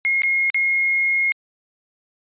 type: tone with dropouts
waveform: sine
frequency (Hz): 2151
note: C7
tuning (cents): +47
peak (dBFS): -16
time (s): 0.05-1.32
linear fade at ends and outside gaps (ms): 0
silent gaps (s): 0.22-0.234 / 0.501-0.545
effects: resampled to 8000 Hz